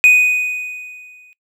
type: tone with exponential decay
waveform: triangle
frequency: 2489 Hz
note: D#7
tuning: in tune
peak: -3 dBFS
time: 0.04-1.33 s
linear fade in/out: 0 ms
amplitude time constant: 280 ms
effects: noise-tail reverb RT60 0.1 s tail -21 dB re dry